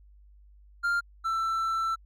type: tone pair in turn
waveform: triangle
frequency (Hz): 1396.9 / 1334.2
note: F6 / E6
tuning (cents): 0 / +20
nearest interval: minor second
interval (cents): 80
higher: first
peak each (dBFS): -22 / -24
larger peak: first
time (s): 0.83-1.01 / 1.24-1.96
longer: second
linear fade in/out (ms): 20
effects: added 50 Hz sine -52 dBFS peak until 2.05 s